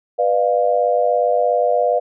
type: chord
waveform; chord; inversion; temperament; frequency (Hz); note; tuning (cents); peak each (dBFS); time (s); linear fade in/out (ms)
sine; B diminished; none; equal with one note detuned; 493.9 / 601.4 / 698.5; B4 / D5 / F5; 0 / +41 / 0; -18; 0.18-2; 20
effects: none